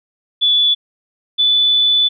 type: tone pair in turn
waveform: sine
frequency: 3449 / 3483 Hz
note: A7 / A7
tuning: -35 / -18 cents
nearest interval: unison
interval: 17 cents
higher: second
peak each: -10 dBFS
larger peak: neither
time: 0.41-0.75 / 1.38-2.09 s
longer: second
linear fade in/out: 20 ms
effects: none